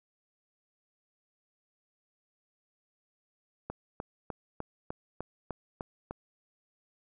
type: click train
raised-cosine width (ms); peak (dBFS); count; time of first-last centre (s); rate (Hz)
1; -22; 9; 3.7-6.11; 3.32
effects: none